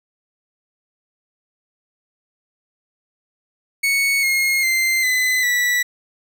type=tone with pitch steps; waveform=40% pulse; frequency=2217 / 2149 / 2083 / 2019 / 1957 Hz; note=C#7 / C7 / C7 / B6 / B6; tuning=0 / +46 / -8 / +38 / -16 cents; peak=-15 dBFS; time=3.83-5.83 s; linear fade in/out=10 ms; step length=400 ms; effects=none